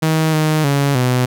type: tone with pitch steps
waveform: sawtooth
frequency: 158.5 / 155.2 / 140.8 / 125.7 Hz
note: D#3 / D#3 / C#3 / B2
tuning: +32 / -4 / +27 / +31 cents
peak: -9 dBFS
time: 0.02-1.26 s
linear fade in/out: 10 ms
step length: 310 ms
effects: none